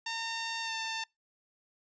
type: tone with pitch glide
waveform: 10% pulse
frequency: 911 to 895.9 Hz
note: A#5 to A5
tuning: -40 to +31 cents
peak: -25 dBFS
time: 0.06-1.04 s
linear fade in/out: 5 ms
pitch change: -29 cents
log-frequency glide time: 0.63-0.73 s
effects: noise-tail reverb RT60 0.2 s tail -26 dB re dry + resampled to 16000 Hz